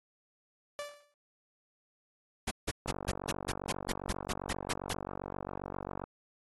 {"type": "tone with exponential decay", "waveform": "sawtooth", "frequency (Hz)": 583, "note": "D5", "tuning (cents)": -13, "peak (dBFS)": -31, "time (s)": [0.79, 1.14], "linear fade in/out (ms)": 0, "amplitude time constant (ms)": 74}
{"type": "noise bursts", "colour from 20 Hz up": "pink", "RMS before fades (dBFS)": -33, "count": 13, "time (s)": [2.47, 4.936], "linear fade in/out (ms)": 10, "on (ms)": 42, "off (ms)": 160}
{"type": "click train", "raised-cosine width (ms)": 1, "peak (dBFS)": -24, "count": 152, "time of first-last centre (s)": [2.86, 6.039], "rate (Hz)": 47.5}
{"effects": ["AAC 32 kbps"]}